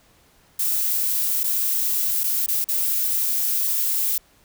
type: noise with dropouts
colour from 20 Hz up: violet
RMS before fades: -22 dBFS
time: 0.59-4.18 s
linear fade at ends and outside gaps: 5 ms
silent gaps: 1.434-1.439 / 2.235-2.239 / 2.463-2.483 / 2.643-2.686 s
effects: pink hiss -57 dBFS RMS until 4.44 s